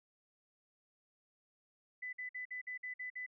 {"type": "tone bursts", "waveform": "sine", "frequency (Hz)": 2000, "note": "B6", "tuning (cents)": 21, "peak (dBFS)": -40, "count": 8, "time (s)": [2.02, 3.264], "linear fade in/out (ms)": 10, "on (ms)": 110, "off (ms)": 52, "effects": []}